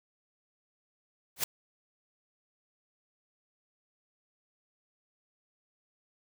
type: noise with exponential growth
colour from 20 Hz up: white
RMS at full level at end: -23 dBFS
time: 1.36-1.44 s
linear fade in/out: 5 ms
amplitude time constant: 17 ms
effects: none